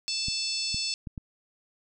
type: harmonic tone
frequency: 880 Hz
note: A5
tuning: in tune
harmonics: 3 / 4 / 5 / 6 / 7 / 8 / 9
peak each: -37 / -40 / -32 / -32 / -42 / -44 / -39 dBFS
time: 0.08-0.94 s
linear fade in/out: 0 ms
type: clicks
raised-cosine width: 5 ms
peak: -24 dBFS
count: 4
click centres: 0.284 / 0.745 / 1.072 / 1.178 s
effects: none